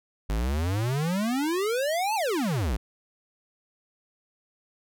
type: exponential two-way sweep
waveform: square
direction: up then down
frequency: 49 to 910 to 49 Hz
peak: -25 dBFS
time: 0.29-2.77 s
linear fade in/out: 10 ms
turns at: 2.15 s
effects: none